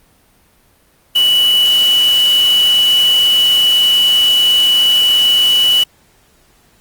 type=tone in noise; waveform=sine; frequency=2955 Hz; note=F#7; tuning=3 cents flat; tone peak=-8 dBFS; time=1.15-5.84 s; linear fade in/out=10 ms; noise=white; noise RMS=-24 dBFS; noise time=1.15-5.84 s; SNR=+13 dB; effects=pink hiss -52 dBFS RMS until 6.8 s + Opus 32 kbps